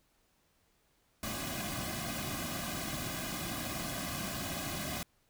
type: noise with comb filter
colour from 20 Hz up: pink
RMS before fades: -38 dBFS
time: 1.23-5.03 s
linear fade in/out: 2 ms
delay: 2.2 ms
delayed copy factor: -0.9
effects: pink hiss -72 dBFS RMS until 5.29 s